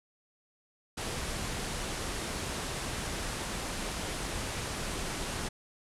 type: low-pass noise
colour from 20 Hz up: pink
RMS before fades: -36 dBFS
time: 0.97-5.49 s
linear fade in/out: 10 ms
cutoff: 11000 Hz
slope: 48 dB/octave
effects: none